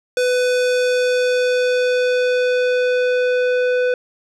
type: tone with low-pass filter sweep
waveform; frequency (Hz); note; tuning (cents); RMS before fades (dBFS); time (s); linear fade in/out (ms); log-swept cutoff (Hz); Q
square; 498.9; B4; +17; -17; 0.17-3.94; 2; 8400 to 2200; 0.79
effects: none